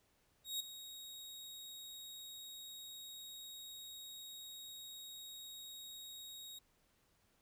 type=tone with ADSR envelope; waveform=sawtooth; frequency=3772 Hz; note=A#7; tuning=20 cents sharp; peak=-33 dBFS; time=0.44-6.59 s; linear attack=160 ms; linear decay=8 ms; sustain=-13 dB; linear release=8 ms; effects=pink hiss -75 dBFS RMS until 7.41 s